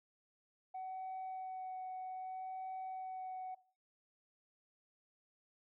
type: tone with vibrato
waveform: sine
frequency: 750 Hz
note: F#5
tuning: 23 cents sharp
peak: -40 dBFS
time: 0.74-3.55 s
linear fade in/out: 10 ms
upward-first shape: sine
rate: 0.63 Hz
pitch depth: 10 cents each way
effects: noise-tail reverb RT60 0.4 s tail -18 dB re dry + tanh soft clip ceiling -39 dBFS